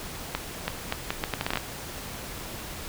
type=accelerating click train; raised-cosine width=0.3 ms; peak=-10 dBFS; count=12; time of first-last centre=0.35-1.573 s; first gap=330 ms; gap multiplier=0.74; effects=pink hiss -38 dBFS RMS until 2.88 s